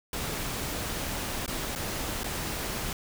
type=noise with dropouts; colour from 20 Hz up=pink; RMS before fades=-33 dBFS; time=0.13-2.93 s; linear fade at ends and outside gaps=2 ms; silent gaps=1.462-1.478 / 1.752-1.758 / 2.234-2.242 s; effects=none